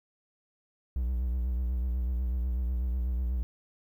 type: tone with vibrato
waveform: triangle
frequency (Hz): 61.74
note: B1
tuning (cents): 0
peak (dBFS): -25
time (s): 0.96-3.43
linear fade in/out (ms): 0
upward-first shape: triangle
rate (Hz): 8.1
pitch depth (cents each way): 100
effects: 11-bit